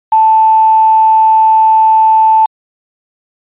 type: tone with quantisation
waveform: sine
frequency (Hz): 880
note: A5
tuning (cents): 0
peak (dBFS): -4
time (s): 0.12-2.46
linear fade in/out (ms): 5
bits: 4
effects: resampled to 8000 Hz